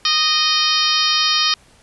harmonic tone, 619 Hz, D#5, 9 cents flat, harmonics 2 / 3 / 4 / 5 / 6 / 7 / 8 / 9, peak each -22 / -27 / -25 / -21 / -22 / -22 / -21 / -23 dBFS, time 0.05-1.54 s, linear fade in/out 2 ms, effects pink hiss -51 dBFS RMS until 1.82 s + resampled to 24000 Hz

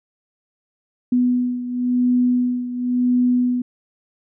sine beating tone pair, 247.3 / 248.25 Hz, B3 / B3, +3 / +9 cents, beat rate 0.95 Hz, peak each -17 / -22 dBFS, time 1.12-3.62 s, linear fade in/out 5 ms, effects none

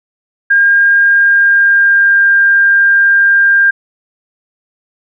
sine tone with pitch glide, 1612 to 1598.1 Hz, G6 to G6, +48 to +33 cents, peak -5 dBFS, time 0.5-3.71 s, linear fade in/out 10 ms, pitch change -15 cents, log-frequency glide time 1.01-2.27 s, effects none

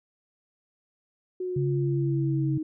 sine linear sweep, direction down, 368.8 to 311.1 Hz, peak -28 dBFS, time 1.4-2.63 s, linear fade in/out 5 ms
sine tone with vibrato, 138.59 Hz, C#3, in tune, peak -24 dBFS, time 1.56-2.58 s, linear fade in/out 5 ms, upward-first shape sine, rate 10 Hz, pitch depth 9 cents each way
effects none

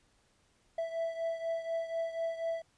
triangle beating tone pair, 660 / 664.1 Hz, E5 / E5, +2 / +13 cents, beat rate 4.1 Hz, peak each -32 / -37 dBFS, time 0.78-2.62 s, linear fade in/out 5 ms, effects pink hiss -70 dBFS RMS until 2.77 s + resampled to 22050 Hz

